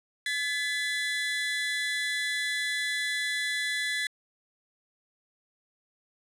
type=tone pair together; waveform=30% pulse; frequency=1714.2 / 2005 Hz; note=A6 / B6; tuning=-46 / +26 cents; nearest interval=minor third; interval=272 cents; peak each=-28 dBFS; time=0.26-4.07 s; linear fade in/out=2 ms; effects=low-pass 10000 Hz 12 dB/octave